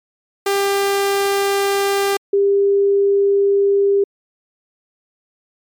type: tone pair in turn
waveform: sawtooth / sine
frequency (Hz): 397.4 / 398.9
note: G4 / G4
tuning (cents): +24 / +30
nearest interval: unison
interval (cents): 6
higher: second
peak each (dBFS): -11 / -11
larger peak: neither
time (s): 0.46-2.17 / 2.33-4.04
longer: neither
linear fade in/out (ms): 5
effects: MP3 96 kbps